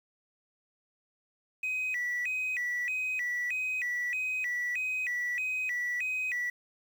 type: tone with vibrato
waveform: sine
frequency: 2217 Hz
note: C#7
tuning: in tune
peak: -28 dBFS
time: 1.63-6.5 s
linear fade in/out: 5 ms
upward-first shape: square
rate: 1.6 Hz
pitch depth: 220 cents each way
effects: tanh soft clip ceiling -26 dBFS + 9-bit